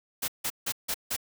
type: noise bursts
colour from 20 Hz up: white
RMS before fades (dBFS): -30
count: 5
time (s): 0.22-1.165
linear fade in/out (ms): 10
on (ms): 61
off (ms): 160
effects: none